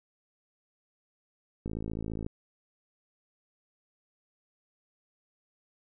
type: click train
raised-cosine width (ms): 3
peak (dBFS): -23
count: 34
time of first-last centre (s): 1.66-2.264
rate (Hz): 54.6
effects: none